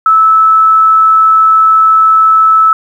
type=tone; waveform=sine; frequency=1307 Hz; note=E6; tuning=15 cents flat; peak=-3 dBFS; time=0.06-2.73 s; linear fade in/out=2 ms; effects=7-bit